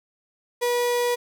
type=tone; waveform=35% pulse; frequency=484.5 Hz; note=B4; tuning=33 cents flat; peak=-19 dBFS; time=0.61-1.16 s; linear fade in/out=20 ms; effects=none